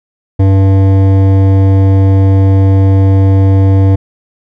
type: tone with hard clipping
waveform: sine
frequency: 96.7 Hz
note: G2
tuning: 23 cents flat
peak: -6 dBFS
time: 0.39-3.96 s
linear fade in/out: 10 ms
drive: 13 dB
effects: none